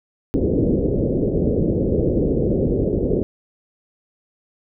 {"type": "low-pass noise", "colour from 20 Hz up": "white", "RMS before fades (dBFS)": -19, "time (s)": [0.34, 3.23], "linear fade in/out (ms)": 0, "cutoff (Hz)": 500, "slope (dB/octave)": 48, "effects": []}